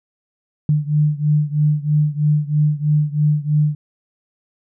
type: beating tone pair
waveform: sine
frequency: 148.8 / 151.9 Hz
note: D3 / D#3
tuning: +23 / -41 cents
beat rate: 3.1 Hz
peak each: -16 / -18 dBFS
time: 0.69-3.75 s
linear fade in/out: 2 ms
effects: none